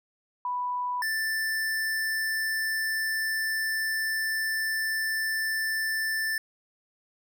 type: tone pair in turn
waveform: sine / square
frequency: 987.8 / 1768.2 Hz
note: B5 / A6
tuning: 0 / +8 cents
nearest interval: minor seventh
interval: 1008 cents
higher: second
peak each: -27 dBFS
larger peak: neither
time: 0.45-1.02 / 1.02-6.38 s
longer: second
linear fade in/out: 2 ms
effects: none